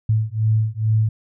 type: beating tone pair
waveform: sine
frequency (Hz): 108.4 / 110.7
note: A2 / A2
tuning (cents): -25 / +11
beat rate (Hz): 2.3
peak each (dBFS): -19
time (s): 0.09-1.09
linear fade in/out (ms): 5
effects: none

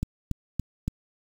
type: click train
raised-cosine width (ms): 5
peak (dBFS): -14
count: 4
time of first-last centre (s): 0.03-0.88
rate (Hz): 3.53
effects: 7-bit

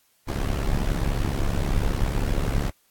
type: noise with amplitude modulation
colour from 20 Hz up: brown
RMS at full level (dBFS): -20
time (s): 0.27-2.71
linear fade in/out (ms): 20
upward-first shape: sine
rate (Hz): 69.8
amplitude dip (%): 85
effects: white hiss -64 dBFS RMS until 2.9 s + AAC 64 kbps

